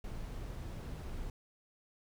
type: noise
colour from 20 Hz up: brown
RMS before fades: -42 dBFS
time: 0.04-1.3 s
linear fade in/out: 2 ms
effects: none